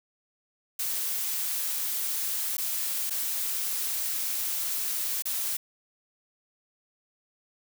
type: noise with dropouts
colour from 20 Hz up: blue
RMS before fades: -30 dBFS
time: 0.79-5.57 s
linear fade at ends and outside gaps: 5 ms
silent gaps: 2.57-2.58 / 3.098-3.106 / 5.223-5.254 s
effects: none